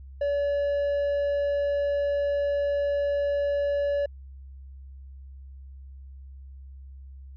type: tone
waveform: triangle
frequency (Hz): 571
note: D5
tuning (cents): -49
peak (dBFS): -21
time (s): 0.21-4.06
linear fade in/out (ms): 5
effects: added 67 Hz sine -41 dBFS peak until 7.36 s + resampled to 11025 Hz